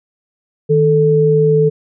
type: tone pair together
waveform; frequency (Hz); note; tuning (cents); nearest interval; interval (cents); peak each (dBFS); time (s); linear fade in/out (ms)
sine; 155.56 / 438.7; D#3 / A4; 0 / -5; octave + tritone; 1795; -13 / -10; 0.69-1.7; 20
effects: none